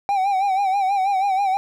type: tone with vibrato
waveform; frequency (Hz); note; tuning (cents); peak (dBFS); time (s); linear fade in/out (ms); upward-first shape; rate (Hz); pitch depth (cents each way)
triangle; 780; G5; -9; -15; 0.09-1.57; 0; sine; 6.2; 76
effects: none